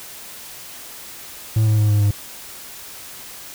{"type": "tone with pitch steps", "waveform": "triangle", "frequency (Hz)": [109.7, 107.82, 105.96, 104.14, 102.35], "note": ["A2", "A2", "G#2", "G#2", "G#2"], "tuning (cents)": [-5, -35, 35, 5, -25], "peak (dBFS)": -11, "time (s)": [1.56, 2.11], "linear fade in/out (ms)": 5, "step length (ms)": 110, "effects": ["white hiss -37 dBFS RMS until 3.54 s"]}